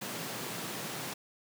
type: high-pass noise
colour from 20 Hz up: pink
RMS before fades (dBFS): -39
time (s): 0.01-1.14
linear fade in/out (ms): 10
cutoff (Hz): 120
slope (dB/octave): 48
effects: none